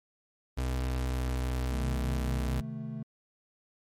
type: tone with pitch glide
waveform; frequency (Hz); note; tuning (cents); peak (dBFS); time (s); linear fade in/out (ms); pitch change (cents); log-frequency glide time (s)
35% pulse; 63.7 to 63.15; C2 to B1; -46 to +39; -27; 0.57-2.61; 10; -15; 0.86-1.39
type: chord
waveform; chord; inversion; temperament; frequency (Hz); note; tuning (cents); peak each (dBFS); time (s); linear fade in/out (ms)
triangle; A diminished; first; equal; 130.81 / 155.56 / 220; C3 / Eb3 / A3; 0 / 0 / 0; -38 / -39 / -36; 1.72-3.03; 5
effects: MP3 64 kbps